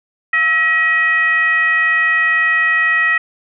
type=tone with frequency modulation; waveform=sine; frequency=1909 Hz; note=A#6; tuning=41 cents sharp; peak=-11 dBFS; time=0.33-3.18 s; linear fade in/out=5 ms; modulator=601 Hz; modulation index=0.66; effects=none